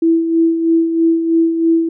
sine tone with tremolo, 329.6 Hz, E4, in tune, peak -8 dBFS, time 0.02-1.89 s, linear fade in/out 5 ms, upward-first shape sine, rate 3.1 Hz, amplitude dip 55%, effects none

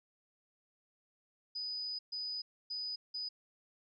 sine tone bursts at uneven times, 4978 Hz, D#8, in tune, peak -37 dBFS, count 4, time 1.55-1.99 / 2.12-2.42 / 2.7-2.96 / 3.14-3.29 s, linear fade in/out 10 ms, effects none

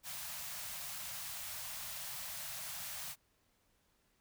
white band-stop noise, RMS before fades -44 dBFS, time 0.03-3.16 s, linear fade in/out 50 ms, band 200 to 570 Hz, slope 96 dB/octave, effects pink hiss -75 dBFS RMS until 4.2 s

